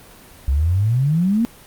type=exponential sweep; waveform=sine; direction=up; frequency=64.5 to 240.6 Hz; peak=-14 dBFS; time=0.48-1.45 s; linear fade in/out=0 ms; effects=pink hiss -44 dBFS RMS until 1.66 s + Opus 32 kbps